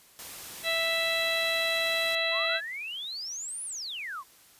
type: noise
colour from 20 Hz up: white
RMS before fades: -42 dBFS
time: 0.19-2.15 s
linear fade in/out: 0 ms
type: harmonic tone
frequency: 659.3 Hz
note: E5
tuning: in tune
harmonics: 1 / 2 / 3 / 4 / 5 / 6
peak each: -32 / -39 / -31 / -32 / -36 / -31 dBFS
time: 0.63-2.61 s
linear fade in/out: 50 ms
type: exponential two-way sweep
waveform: sine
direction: up then down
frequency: 987.8 to 10290 to 987.8 Hz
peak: -34 dBFS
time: 2.31-4.24 s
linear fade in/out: 50 ms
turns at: 3.64 s
effects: white hiss -57 dBFS RMS until 4.59 s + resampled to 32000 Hz